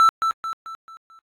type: tone with echo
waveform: triangle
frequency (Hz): 1327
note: E6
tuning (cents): +11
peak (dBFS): -9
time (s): 0-0.09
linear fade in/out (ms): 0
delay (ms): 220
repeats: 5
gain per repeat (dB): -7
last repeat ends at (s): 1.19
effects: AAC 64 kbps